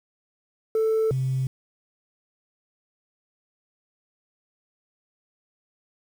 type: tone pair in turn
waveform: sine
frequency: 441.6 / 131.29 Hz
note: A4 / C3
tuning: +6 / +6 cents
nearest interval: octave + major sixth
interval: 2100 cents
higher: first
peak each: -17 / -21 dBFS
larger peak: first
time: 0.75-1.11 / 1.11-1.47 s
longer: neither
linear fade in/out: 2 ms
effects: tanh soft clip ceiling -18 dBFS + 8-bit